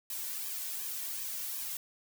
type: noise with flanger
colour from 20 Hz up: blue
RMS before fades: -38 dBFS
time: 0.1-1.77 s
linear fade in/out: 2 ms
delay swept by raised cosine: 1.4 to 2.4 ms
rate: 2.7 Hz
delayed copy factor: -0.8
effects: none